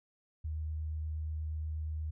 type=tone with vibrato; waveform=sine; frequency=77.78 Hz; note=D#2; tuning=in tune; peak=-34 dBFS; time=0.44-2.11 s; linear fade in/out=10 ms; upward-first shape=sine; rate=8.4 Hz; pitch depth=8 cents each way; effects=none